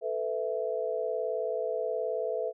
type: chord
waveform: sine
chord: A suspended second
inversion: none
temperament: equal with one note detuned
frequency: 440 / 498.8 / 659.3 Hz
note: A4 / B4 / E5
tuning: 0 / +17 / 0 cents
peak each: -33 dBFS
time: 0.01-2.53 s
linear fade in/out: 50 ms
effects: none